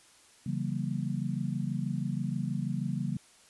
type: chord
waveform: sine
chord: C# diminished seventh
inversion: none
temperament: equal with one note detuned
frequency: 138.59 / 164.81 / 191.08 / 233.1 Hz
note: C#3 / E3 / G3 / Bb3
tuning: 0 / 0 / -44 / 0 cents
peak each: -34 / -35 / -35 / -37 dBFS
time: 0.46-3.17 s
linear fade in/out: 5 ms
effects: white hiss -59 dBFS RMS until 3.49 s + resampled to 24000 Hz